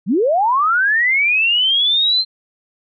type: linear sweep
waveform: sine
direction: up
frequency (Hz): 154.6 to 4165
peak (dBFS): -12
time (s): 0.06-2.25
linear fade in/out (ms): 50
effects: none